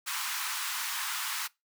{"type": "high-pass noise", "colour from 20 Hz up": "pink", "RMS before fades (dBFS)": -34, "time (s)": [0.06, 1.48], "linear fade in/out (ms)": 20, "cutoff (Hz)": 940, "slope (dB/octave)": 48, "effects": ["noise-tail reverb RT60 0.2 s tail -22 dB re dry"]}